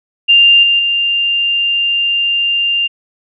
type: tone with level steps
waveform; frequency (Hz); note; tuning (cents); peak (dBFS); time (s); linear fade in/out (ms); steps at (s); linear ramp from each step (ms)
sine; 2794; F7; 0; -4 / -8 / -11; 0.28-2.88; 20; 0.63 / 0.79; 2
effects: none